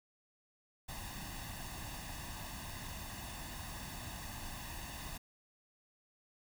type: noise with comb filter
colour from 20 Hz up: pink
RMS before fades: -45 dBFS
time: 0.88-5.18 s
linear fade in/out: 10 ms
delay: 1.1 ms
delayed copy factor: +0.7
effects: none